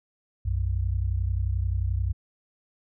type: tone pair together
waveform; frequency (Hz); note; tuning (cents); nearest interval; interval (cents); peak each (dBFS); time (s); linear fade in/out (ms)
sine; 61.74 / 93.12; B1 / F#2; 0 / +12; perfect fifth; 712; -26; 0.45-2.13; 10
effects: none